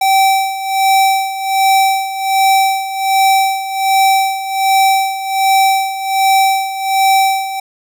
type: tone with tremolo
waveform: square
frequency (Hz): 774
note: G5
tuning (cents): -22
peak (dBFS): -8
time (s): 0.01-7.6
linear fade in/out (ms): 5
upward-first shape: sine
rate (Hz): 1.3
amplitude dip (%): 75
effects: none